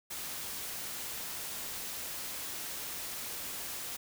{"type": "noise", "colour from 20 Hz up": "white", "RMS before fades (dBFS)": -40, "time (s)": [0.1, 3.97], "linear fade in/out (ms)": 10, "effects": []}